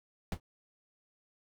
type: noise with exponential decay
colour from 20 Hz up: brown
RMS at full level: -28 dBFS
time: 0.32-0.4 s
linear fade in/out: 2 ms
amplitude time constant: 17 ms
effects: none